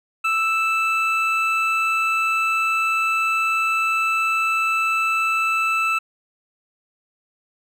triangle tone pair together, 1320.6 / 2637 Hz, E6 / E7, +3 / 0 cents, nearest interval octave, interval 1197 cents, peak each -19 dBFS, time 0.24-5.99 s, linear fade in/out 10 ms, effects none

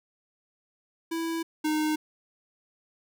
square tone pair in turn, 329.6 / 307.6 Hz, E4 / D#4, 0 / -20 cents, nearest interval minor second, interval 120 cents, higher first, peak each -29 / -25 dBFS, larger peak second, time 1.11-1.43 / 1.64-1.96 s, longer neither, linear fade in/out 10 ms, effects none

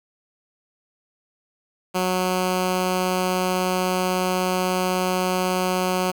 10% pulse tone, 183.7 Hz, F#3, 12 cents flat, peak -12 dBFS, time 1.94-6.12 s, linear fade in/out 20 ms, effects 8-bit

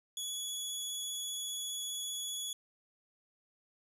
20% pulse tone with vibrato, 3384 Hz, G#7, 32 cents sharp, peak -31 dBFS, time 0.17-2.53 s, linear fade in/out 2 ms, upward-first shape sine, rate 15 Hz, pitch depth 8 cents each way, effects none

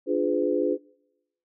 sine chord, D diminished seventh, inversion none, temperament equal with one note detuned, 293.7 / 349.2 / 415.3 / 506 Hz, D4 / F4 / Ab4 / Cb5, 0 / 0 / 0 / +42 cents, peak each -27 dBFS, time 0.06-0.78 s, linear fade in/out 50 ms, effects noise-tail reverb RT60 0.9 s tail -25 dB re dry

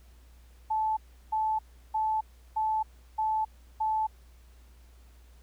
sine tone bursts, 871 Hz, A5, 18 cents flat, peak -25 dBFS, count 6, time 0.7-4.07 s, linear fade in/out 10 ms, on 270 ms, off 350 ms, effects added 60 Hz sine -52 dBFS peak until 5.42 s + pink hiss -64 dBFS RMS until 5.42 s

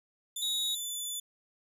15% pulse tone with pitch glide, 3527 to 3489 Hz, A7 to A7, +3 to -15 cents, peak -28 dBFS, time 0.36-1.2 s, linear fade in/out 5 ms, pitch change -18 cents, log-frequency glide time 0.62-0.98 s
sine tone, 3799 Hz, A#7, 32 cents sharp, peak -30 dBFS, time 0.42-0.75 s, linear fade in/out 5 ms
effects none

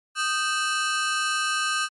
sawtooth ring-modulated tone, 1396.9 Hz, F6, in tune, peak -16 dBFS, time 0.15-1.89 s, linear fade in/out 50 ms, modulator 161 Hz, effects MP3 48 kbps

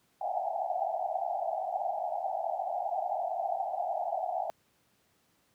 pink band-pass noise, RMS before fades -33 dBFS, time 0.21-4.5 s, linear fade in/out 0 ms, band 650 to 810 Hz, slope 96 dB/octave, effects pink hiss -70 dBFS RMS until 5.54 s + high-pass 100 Hz 12 dB/octave

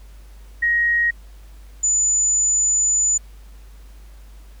sine tone pair in turn, 1884 / 6995 Hz, A#6 / A8, +18 / -11 cents, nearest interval octave + major seventh, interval 2271 cents, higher second, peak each -15 dBFS, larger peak neither, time 0.62-1.11 / 1.83-3.18 s, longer second, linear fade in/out 10 ms, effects added 50 Hz sine -39 dBFS peak until 4.6 s + pink hiss -54 dBFS RMS until 4.6 s

